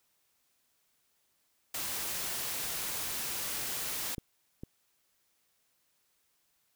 white noise, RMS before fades -36 dBFS, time 1.74-4.15 s, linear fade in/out 5 ms
clicks, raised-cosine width 3 ms, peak -25 / -28 dBFS, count 2, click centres 4.182 / 4.635 s
effects white hiss -74 dBFS RMS until 6.75 s

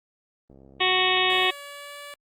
click train, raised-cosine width 2 ms, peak -37 dBFS, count 65, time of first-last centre 0.5-1.45 s, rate 67.4 Hz
harmonic tone, 370 Hz, F#4, in tune, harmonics 1 / 2 / 3 / 5 / 6 / 7 / 8 / 9 / 10, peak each -28 / -28 / -28 / -28 / -28 / -28 / -28 / -28 / -28 dBFS, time 0.8-1.51 s, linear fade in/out 10 ms
10% pulse tone with pitch glide, 570 to 576.3 Hz, C#5 to D5, +48 to -33 cents, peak -30 dBFS, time 1.3-2.14 s, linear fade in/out 0 ms, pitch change +19 cents, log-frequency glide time 1.61-1.97 s
effects Opus 32 kbps

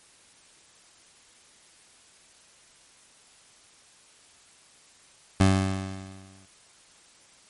20% pulse tone with exponential decay, 95.6 Hz, G2, 43 cents flat, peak -11 dBFS, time 5.4-6.46 s, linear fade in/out 5 ms, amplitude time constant 230 ms, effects white hiss -56 dBFS RMS until 7.49 s + MP3 48 kbps

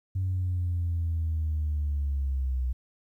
sine linear sweep, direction down, 94.7 to 62 Hz, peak -24 dBFS, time 0.15-2.73 s, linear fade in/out 10 ms, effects tanh soft clip ceiling -22 dBFS + 11-bit

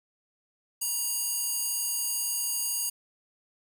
square tone with high-pass filter, 949 Hz, A#5, 31 cents sharp, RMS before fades -30 dBFS, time 0.81-2.9 s, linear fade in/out 10 ms, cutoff 8300 Hz, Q 0.98, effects none

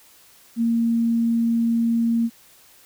sine tone, 231.2 Hz, A#3, 14 cents flat, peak -17 dBFS, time 0.56-2.3 s, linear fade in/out 50 ms, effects white hiss -52 dBFS RMS until 2.85 s

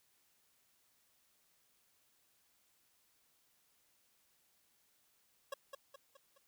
25% pulse tone with echo, 551 Hz, C#5, 11 cents flat, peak -35 dBFS, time 5.52-5.54 s, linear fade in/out 5 ms, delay 210 ms, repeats 4, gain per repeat -6 dB, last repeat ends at 6.38 s, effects white hiss -74 dBFS RMS until 6.47 s

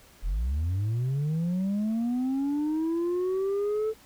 sine linear sweep, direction up, 36.71 to 442.2 Hz, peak -22 dBFS, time 0.22-3.94 s, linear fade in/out 50 ms, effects tanh soft clip ceiling -24 dBFS + pink hiss -55 dBFS RMS until 4.05 s

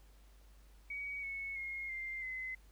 sine tone with pitch steps, 2258 / 2203 / 2149 / 2096 / 2044 Hz, C#7 / C#7 / C7 / C7 / C7, +31 / -11 / +46 / +2 / -41 cents, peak -39 dBFS, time 0.9-2.55 s, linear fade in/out 5 ms, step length 330 ms, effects added 50 Hz sine -58 dBFS peak until 2.71 s + pink hiss -69 dBFS RMS until 2.71 s

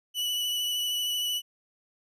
40% pulse tone with vibrato, 2960 Hz, F#7, in tune, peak -26 dBFS, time 0.14-1.42 s, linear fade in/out 50 ms, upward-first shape sine, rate 13 Hz, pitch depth 16 cents each way, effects none

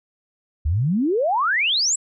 sine exponential sweep, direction up, 68.5 to 8000 Hz, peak -17 dBFS, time 0.65-1.96 s, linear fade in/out 10 ms, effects none

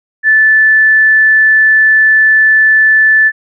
sine tone, 1750 Hz, A6, 10 cents flat, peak -4 dBFS, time 0.23-3.32 s, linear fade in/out 50 ms, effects none

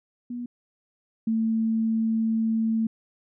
sine tone pair in turn, 242.2 / 223.6 Hz, B3 / A3, -34 / +28 cents, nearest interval minor second, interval 138 cents, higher first, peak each -30 / -21 dBFS, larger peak second, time 0.3-0.46 / 1.27-2.87 s, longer second, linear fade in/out 5 ms, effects none

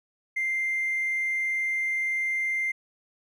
sine tone with hard clipping, 2093 Hz, C7, in tune, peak -25 dBFS, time 0.36-2.72 s, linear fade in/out 10 ms, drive 1 dB, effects none

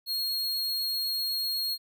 45% pulse tone, 4277 Hz, C8, 37 cents sharp, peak -27 dBFS, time 0.06-1.78 s, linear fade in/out 50 ms, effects none

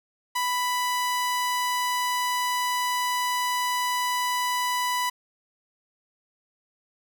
sawtooth tone, 990 Hz, B5, 4 cents sharp, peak -20 dBFS, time 0.35-5.1 s, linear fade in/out 10 ms, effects none

